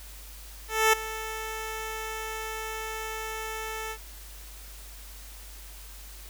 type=tone with ADSR envelope; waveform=10% pulse; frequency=440 Hz; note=A4; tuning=in tune; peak=-9 dBFS; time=0.68-3.98 s; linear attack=250 ms; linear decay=8 ms; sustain=-16 dB; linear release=69 ms; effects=added 50 Hz sine -44 dBFS peak until 6.29 s + white hiss -48 dBFS RMS until 6.29 s